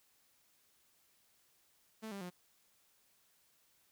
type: tone with pitch steps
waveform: sawtooth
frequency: 220 / 198.28 / 178.7 Hz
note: A3 / G3 / F3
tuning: 0 / +20 / +40 cents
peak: -39 dBFS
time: 2.02-2.305 s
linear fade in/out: 20 ms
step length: 95 ms
effects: white hiss -72 dBFS RMS until 3.91 s